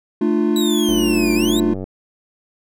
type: chord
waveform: triangle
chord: D minor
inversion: second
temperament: equal with one note detuned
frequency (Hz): 220 / 299.7 / 349.2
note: A3 / D4 / F4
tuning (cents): 0 / +35 / 0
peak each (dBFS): -17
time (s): 0.21-1.74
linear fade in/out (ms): 5
type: exponential two-way sweep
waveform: sawtooth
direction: down then up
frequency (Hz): 3925 to 2336 to 3925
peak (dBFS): -20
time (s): 0.56-1.6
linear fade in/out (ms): 2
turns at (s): 1.34
type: click train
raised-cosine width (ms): 2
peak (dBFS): -15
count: 91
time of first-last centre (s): 0.89-1.84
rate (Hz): 94.7
effects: none